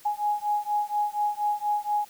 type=beating tone pair; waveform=sine; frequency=830.6 / 834.8 Hz; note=G#5 / G#5; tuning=0 / +9 cents; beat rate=4.2 Hz; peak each=-27 dBFS; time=0.05-2.05 s; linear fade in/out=10 ms; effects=white hiss -52 dBFS RMS until 2.09 s